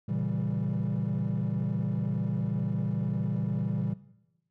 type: chord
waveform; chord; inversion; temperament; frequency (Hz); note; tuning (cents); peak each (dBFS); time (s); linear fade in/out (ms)
triangle; A# diminished seventh; none; equal; 116.54 / 138.59 / 164.81 / 196; A#2 / C#3 / E3 / G3; 0 / 0 / 0 / 0; -30; 0.08-3.94; 10
effects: noise-tail reverb RT60 0.9 s tail -18 dB re dry + tanh soft clip ceiling -21 dBFS